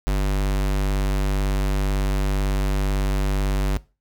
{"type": "tone", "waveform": "square", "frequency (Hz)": 49, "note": "G1", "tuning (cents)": 0, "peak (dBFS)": -19, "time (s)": [0.07, 3.77], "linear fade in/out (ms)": 0, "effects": ["noise-tail reverb RT60 0.3 s tail -20 dB re dry"]}